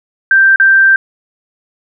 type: tone with dropouts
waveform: sine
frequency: 1570 Hz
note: G6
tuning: 2 cents sharp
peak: -4 dBFS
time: 0.31-0.96 s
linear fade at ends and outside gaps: 2 ms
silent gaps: 0.56-0.599 s
effects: none